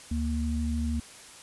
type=tone pair together; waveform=sine; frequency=73.42 / 233.1 Hz; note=D2 / A#3; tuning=0 / 0 cents; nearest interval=octave + minor sixth; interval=2000 cents; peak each=-28 / -30 dBFS; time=0.11-1 s; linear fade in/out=5 ms; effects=white hiss -48 dBFS RMS until 1.42 s + resampled to 24000 Hz